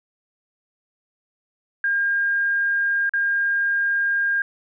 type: tone with dropouts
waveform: sine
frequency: 1611 Hz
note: G6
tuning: 47 cents sharp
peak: -18 dBFS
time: 1.84-4.42 s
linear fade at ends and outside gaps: 2 ms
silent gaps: 3.094-3.136 s
effects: none